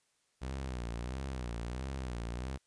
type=tone with vibrato; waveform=sawtooth; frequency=62.3 Hz; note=B1; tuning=16 cents sharp; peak=-33 dBFS; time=0.41-2.58 s; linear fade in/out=20 ms; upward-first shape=sine; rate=1.5 Hz; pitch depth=140 cents each way; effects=white hiss -75 dBFS RMS until 2.66 s + resampled to 22050 Hz